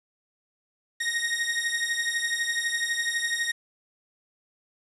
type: beating tone pair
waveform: sawtooth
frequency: 1862 / 1874 Hz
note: A#6 / A#6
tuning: -2 / +9 cents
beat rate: 12 Hz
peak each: -25 dBFS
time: 1-3.52 s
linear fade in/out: 10 ms
effects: resampled to 24000 Hz + 8-bit